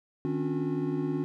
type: tone cluster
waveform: triangle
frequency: 153.8 / 268.5 / 287.3 / 361 Hz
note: D#3 / C4 / D4 / F#4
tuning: -20 / +45 / -38 / -43 cents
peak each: -31 dBFS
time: 0.25-1.24 s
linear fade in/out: 0 ms
effects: none